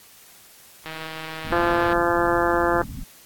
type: click train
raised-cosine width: 0.3 ms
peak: -17 dBFS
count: 171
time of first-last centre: 0.86-1.929 s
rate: 159 Hz
type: low-pass noise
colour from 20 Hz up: pink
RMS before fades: -34 dBFS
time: 1.44-3.04 s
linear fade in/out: 10 ms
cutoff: 280 Hz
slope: 96 dB/octave
type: harmonic tone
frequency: 172.1 Hz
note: F3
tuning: 25 cents flat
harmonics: 2 / 3 / 4 / 5 / 6 / 7 / 8 / 9 / 10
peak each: -23 / -25 / -26 / -27 / -28 / -28 / -29 / -30 / -30 dBFS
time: 1.52-2.82 s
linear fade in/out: 2 ms
effects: white hiss -49 dBFS RMS until 3.25 s + AAC 64 kbps